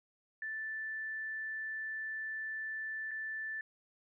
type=tone with dropouts; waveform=sine; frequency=1760 Hz; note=A6; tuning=in tune; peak=-37 dBFS; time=0.42-3.61 s; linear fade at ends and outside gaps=2 ms; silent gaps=3.11-3.114 s; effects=none